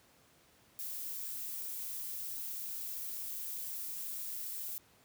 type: noise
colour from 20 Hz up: violet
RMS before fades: -41 dBFS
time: 0.79-4.78 s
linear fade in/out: 0 ms
effects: pink hiss -65 dBFS RMS until 5.04 s + high-pass 80 Hz 12 dB/octave